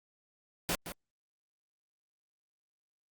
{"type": "noise with echo", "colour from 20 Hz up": "pink", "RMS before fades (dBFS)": -32, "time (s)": [0.69, 0.75], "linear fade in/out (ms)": 0, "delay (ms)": 170, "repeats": 1, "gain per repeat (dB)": -9, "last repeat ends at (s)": 0.92, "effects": ["Opus 48 kbps"]}